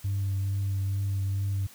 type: tone with vibrato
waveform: sine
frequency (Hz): 98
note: G2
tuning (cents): 0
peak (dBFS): -24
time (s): 0.04-1.67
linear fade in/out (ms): 10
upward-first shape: triangle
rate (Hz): 2.3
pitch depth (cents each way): 20
effects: tanh soft clip ceiling -23 dBFS + white hiss -52 dBFS RMS until 1.74 s